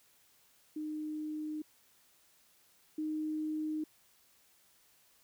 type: tone pair in turn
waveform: sine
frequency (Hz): 306.3 / 309.1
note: D#4 / D#4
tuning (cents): -27 / -11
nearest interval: unison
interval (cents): 16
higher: second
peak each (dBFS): -36 / -33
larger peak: second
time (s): 0.76-1.62 / 2.98-3.84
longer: neither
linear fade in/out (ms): 5
effects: white hiss -67 dBFS RMS until 5.23 s